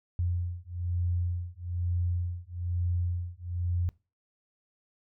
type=beating tone pair; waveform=sine; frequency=87.31 / 88.41 Hz; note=F2 / F2; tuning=0 / +22 cents; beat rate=1.1 Hz; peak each=-31 dBFS; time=0.19-3.89 s; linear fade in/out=0 ms; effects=noise-tail reverb RT60 0.3 s tail -22 dB re dry